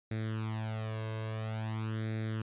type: tone with flanger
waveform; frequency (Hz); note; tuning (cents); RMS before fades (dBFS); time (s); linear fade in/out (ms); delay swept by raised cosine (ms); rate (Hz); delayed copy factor
sawtooth; 110; A2; 0; -36; 0.11-2.42; 5; 0.5 to 1.9; 0.49; +0.75
effects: resampled to 8000 Hz